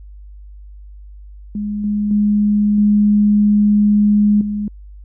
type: tone with level steps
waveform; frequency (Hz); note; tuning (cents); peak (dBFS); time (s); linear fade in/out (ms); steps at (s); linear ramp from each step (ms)
sine; 207.7; G#3; 0; -19 / -15 / -11 / -9 / -18; 1.55-4.68; 2; 1.84 / 2.11 / 2.78 / 4.41; 2
effects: added 50 Hz sine -34 dBFS peak until 5.04 s